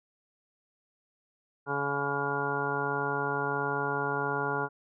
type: harmonic tone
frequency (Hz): 141.4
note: C#3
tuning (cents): +35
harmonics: 1 / 2 / 3 / 4 / 5 / 6 / 7 / 8 / 10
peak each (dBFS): -38 / -40 / -34 / -42 / -40 / -35 / -37 / -39 / -33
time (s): 1.66-4.69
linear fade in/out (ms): 50
effects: none